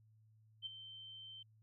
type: tone with ADSR envelope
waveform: sine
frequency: 3107 Hz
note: G7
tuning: 16 cents flat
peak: -39 dBFS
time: 0.62-1.43 s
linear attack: 39 ms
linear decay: 17 ms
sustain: -11 dB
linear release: 8 ms
effects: added 109 Hz sine -65 dBFS peak until 1.62 s